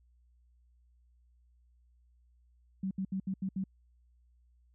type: tone bursts at uneven times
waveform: sine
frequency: 190.9 Hz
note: G3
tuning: 46 cents flat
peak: -31 dBFS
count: 6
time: 2.83-2.91 / 2.98-3.05 / 3.12-3.2 / 3.27-3.34 / 3.42-3.49 / 3.56-3.64 s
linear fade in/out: 5 ms
effects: added 60 Hz sine -63 dBFS peak until 4.74 s